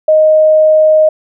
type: tone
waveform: sine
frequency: 622.3 Hz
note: D#5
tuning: in tune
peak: -4 dBFS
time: 0.08-1.09 s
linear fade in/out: 5 ms
effects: none